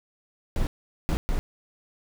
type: noise bursts at uneven times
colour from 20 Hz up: brown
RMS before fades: -24 dBFS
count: 3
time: 0.56-0.67 / 1.09-1.17 / 1.29-1.39 s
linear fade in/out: 0 ms
effects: none